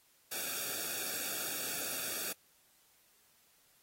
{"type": "noise with comb filter", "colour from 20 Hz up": "white", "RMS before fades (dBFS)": -38, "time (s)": [0.31, 2.33], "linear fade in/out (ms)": 10, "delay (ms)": 0.98, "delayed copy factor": -1, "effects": ["white hiss -68 dBFS RMS until 3.82 s", "AAC 48 kbps"]}